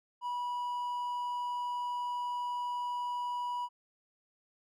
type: tone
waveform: triangle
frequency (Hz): 976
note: B5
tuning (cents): -21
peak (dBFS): -31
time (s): 0.21-3.69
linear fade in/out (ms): 50
effects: none